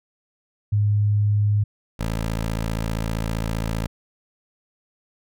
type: tone pair in turn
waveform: sine / 15% pulse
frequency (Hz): 103.8 / 55.18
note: G#2 / A1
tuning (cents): 0 / +6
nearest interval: major seventh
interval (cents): 1094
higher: first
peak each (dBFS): -16 / -17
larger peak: first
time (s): 0.72-1.64 / 1.99-3.87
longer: second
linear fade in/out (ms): 10
effects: none